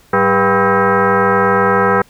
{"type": "tone with frequency modulation", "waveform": "sine", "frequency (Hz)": 401.6, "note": "G4", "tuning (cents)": 42, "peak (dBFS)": -9, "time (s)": [0.13, 2.02], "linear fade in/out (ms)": 5, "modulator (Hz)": 297, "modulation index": 4.2, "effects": ["pink hiss -49 dBFS RMS until 2.09 s"]}